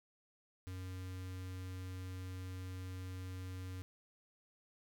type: tone with notch filter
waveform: square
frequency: 92.5 Hz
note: F#2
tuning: in tune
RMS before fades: -45 dBFS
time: 0.67-3.82 s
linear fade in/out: 0 ms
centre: 720 Hz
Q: 1.1
effects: none